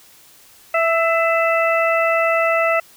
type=harmonic tone with a mistuned harmonic; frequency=660 Hz; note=E5; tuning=2 cents sharp; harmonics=1 / 2 / 3 / 4; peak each=-17 / -20 / -22 / -23 dBFS; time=0.74-2.8 s; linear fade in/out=5 ms; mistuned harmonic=3; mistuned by=+27 cents; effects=white hiss -48 dBFS RMS until 2.96 s